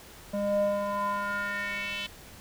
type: tone with band-pass filter sweep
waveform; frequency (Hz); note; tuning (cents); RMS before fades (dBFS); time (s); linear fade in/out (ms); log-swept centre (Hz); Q
square; 202.7; G#3; -42; -30; 0.33-2.07; 10; 450 to 3100; 4.1
effects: pink hiss -49 dBFS RMS until 2.4 s